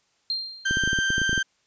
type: tone with exponential decay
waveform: sine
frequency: 4186 Hz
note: C8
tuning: in tune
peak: -22 dBFS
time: 0.3-0.9 s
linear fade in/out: 1 ms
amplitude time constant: 130 ms
type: tone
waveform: 35% pulse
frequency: 1568 Hz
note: G6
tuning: in tune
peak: -20 dBFS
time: 0.65-1.43 s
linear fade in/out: 10 ms
type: clicks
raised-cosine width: 3 ms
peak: -17 dBFS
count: 12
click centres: 0.71 / 0.771 / 0.837 / 0.876 / 0.931 / 0.988 / 1.104 / 1.181 / 1.217 / 1.294 / 1.33 / 1.378 s
effects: white hiss -67 dBFS RMS until 1.66 s + resampled to 16000 Hz